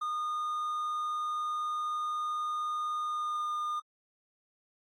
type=tone with pitch glide; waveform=triangle; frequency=1224 to 1214.1 Hz; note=D#6 to D#6; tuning=-29 to -43 cents; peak=-29 dBFS; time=0.01-3.8 s; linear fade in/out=10 ms; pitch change=-14 cents; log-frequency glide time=3.02-3.51 s; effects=AAC 48 kbps